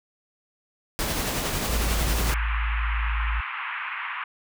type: noise with tremolo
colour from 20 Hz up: pink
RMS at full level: -26 dBFS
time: 0.99-2.34 s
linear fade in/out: 0 ms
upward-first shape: sine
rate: 11 Hz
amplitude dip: 30%
type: tone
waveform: sine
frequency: 55.4 Hz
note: A1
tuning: 13 cents sharp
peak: -23 dBFS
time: 1.68-3.41 s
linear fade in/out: 10 ms
type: band-pass noise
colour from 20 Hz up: pink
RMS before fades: -32 dBFS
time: 2.29-4.24 s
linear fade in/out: 5 ms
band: 970 to 2700 Hz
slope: 48 dB/octave
effects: none